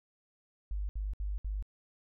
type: tone bursts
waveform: sine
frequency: 50.2 Hz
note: G1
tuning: 42 cents sharp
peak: -32 dBFS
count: 4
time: 0.71-1.625 s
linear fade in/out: 0 ms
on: 180 ms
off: 65 ms
effects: none